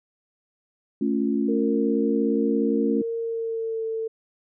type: chord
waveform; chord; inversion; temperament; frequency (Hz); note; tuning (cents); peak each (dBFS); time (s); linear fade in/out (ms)
sine; A augmented; none; equal; 220 / 277.2 / 349.2; A3 / C#4 / E#4; 0 / 0 / 0; -24 / -24 / -28; 1.01-3.02; 5
type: tone with pitch glide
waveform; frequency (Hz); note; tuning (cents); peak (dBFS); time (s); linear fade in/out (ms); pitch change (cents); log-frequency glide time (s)
sine; 459.8 to 447; A#4 to A4; -24 to +27; -25; 1.48-4.08; 10; -49; 3.18-3.84
effects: none